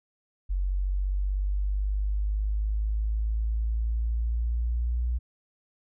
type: exponential sweep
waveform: sine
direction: up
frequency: 46.25 to 60.2 Hz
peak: -24 dBFS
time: 0.49-5.19 s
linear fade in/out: 20 ms
effects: none